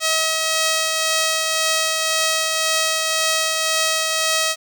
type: tone with tremolo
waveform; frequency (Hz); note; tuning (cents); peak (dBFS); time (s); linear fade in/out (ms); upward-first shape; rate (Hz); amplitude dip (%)
5% pulse; 639; D#5; +46; -5; 0-4.56; 50; triangle; 1.9; 30
effects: none